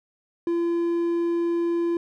triangle tone with hard clipping, 340.5 Hz, F4, 44 cents flat, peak -22 dBFS, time 0.47-1.97 s, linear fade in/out 2 ms, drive 6 dB, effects none

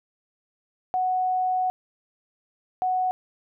sine tone pair in turn, 740 / 740 Hz, F#5 / F#5, 0 / 0 cents, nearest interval unison, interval 0 cents, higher neither, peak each -21 dBFS, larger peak neither, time 0.94-1.7 / 2.82-3.11 s, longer first, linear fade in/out 0 ms, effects none

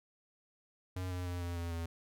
square tone with pitch steps, 91.9 / 90.16 / 88.46 / 86.79 / 85.15 / 83.55 Hz, F#2 / F#2 / F2 / F2 / F2 / E2, -11 / -44 / +23 / -10 / -43 / +24 cents, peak -37 dBFS, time 0.96-1.86 s, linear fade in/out 5 ms, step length 150 ms, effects none

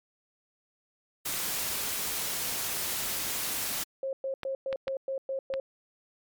white noise, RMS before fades -32 dBFS, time 1.25-3.84 s, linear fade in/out 10 ms
sine tone bursts, 537 Hz, C5, 45 cents sharp, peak -29 dBFS, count 8, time 4.03-5.6 s, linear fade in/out 2 ms, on 100 ms, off 110 ms
clicks, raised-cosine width 0.3 ms, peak -20 dBFS, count 4, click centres 4.433 / 4.728 / 4.88 / 5.539 s
effects MP3 96 kbps

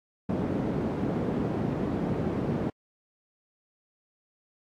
white band-pass noise, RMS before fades -29 dBFS, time 0.29-2.7 s, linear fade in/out 5 ms, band 110 to 310 Hz, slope 12 dB/octave, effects AAC 64 kbps

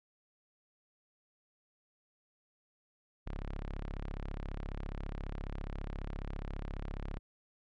sawtooth tone, 34.65 Hz, C#1, in tune, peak -34 dBFS, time 3.26-7.19 s, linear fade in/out 10 ms, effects low-pass 3000 Hz 12 dB/octave

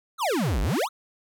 square exponential two-way sweep, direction down then up, 1396.9 to 43.65 to 1396.9 Hz, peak -23 dBFS, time 0.18-0.89 s, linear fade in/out 50 ms, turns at 0.61 s, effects none

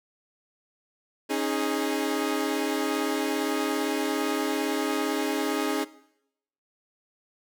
sawtooth chord, C# suspended second, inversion none, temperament equal with one note detuned, 273.5 / 311.1 / 415.3 Hz, C#4 / D#4 / G#4, -23 / 0 / 0 cents, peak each -26 dBFS, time 1.29-5.85 s, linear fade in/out 20 ms, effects noise-tail reverb RT60 0.8 s tail -19 dB re dry

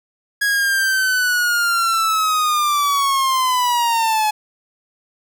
45% pulse linear sweep, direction down, 1661.2 to 846 Hz, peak -15 dBFS, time 0.41-4.31 s, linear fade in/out 10 ms, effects none

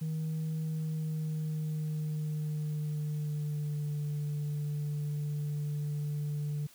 sine tone with pitch glide, 158 to 147.42 Hz, D#3 to D3, +27 to +7 cents, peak -29 dBFS, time 0.01-6.67 s, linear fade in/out 10 ms, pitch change -120 cents, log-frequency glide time 0.64-4 s, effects tanh soft clip ceiling -30 dBFS + white hiss -58 dBFS RMS until 6.74 s

